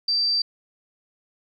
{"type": "tone", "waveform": "sine", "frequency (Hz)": 4675, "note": "D8", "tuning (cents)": -9, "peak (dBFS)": -19, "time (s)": [0.08, 0.42], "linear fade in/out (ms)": 5, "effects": ["10-bit"]}